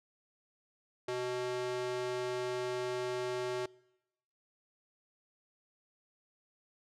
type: tone with high-pass filter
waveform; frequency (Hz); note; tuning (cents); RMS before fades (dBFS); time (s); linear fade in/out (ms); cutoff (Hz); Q
square; 124.7; B2; +17; -36; 1.08-3.66; 5; 390; 1.7
effects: noise-tail reverb RT60 0.9 s tail -24 dB re dry + low-pass 7000 Hz 12 dB/octave